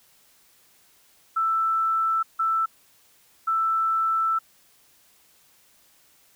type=tone bursts at uneven times; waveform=sine; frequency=1325 Hz; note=E6; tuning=9 cents sharp; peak=-20 dBFS; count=3; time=1.36-2.23 / 2.39-2.66 / 3.47-4.39 s; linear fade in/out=10 ms; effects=white hiss -59 dBFS RMS until 6.35 s